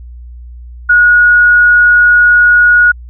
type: tone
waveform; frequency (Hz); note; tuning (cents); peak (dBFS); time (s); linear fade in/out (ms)
sine; 1451; F#6; -34; -3; 0.89-2.92; 10
effects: added 60 Hz sine -27 dBFS peak until 3.09 s